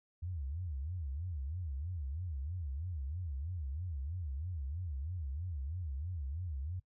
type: tone with vibrato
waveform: sine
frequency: 78 Hz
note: D#2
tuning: 5 cents sharp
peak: -37 dBFS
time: 0.22-6.8 s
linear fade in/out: 10 ms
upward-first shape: sine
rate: 3.1 Hz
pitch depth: 290 cents each way
effects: noise-tail reverb RT60 0.1 s tail -19 dB re dry